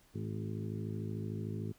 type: harmonic tone with a mistuned harmonic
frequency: 53.4 Hz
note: G#1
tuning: 49 cents sharp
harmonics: 2 / 3 / 4 / 5 / 6 / 7 / 8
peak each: -39 / -43 / -43 / -50 / -49 / -47 / -51 dBFS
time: 0.14-1.73 s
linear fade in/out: 20 ms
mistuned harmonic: 5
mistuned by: -34 cents
effects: pink hiss -66 dBFS RMS until 1.78 s